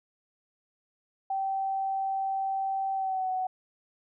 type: tone with pitch glide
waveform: sine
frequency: 775 to 746.4 Hz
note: G5 to F#5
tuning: -20 to +15 cents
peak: -27 dBFS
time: 1.3-3.47 s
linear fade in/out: 5 ms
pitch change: -65 cents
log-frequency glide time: 2.94-3.3 s
effects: none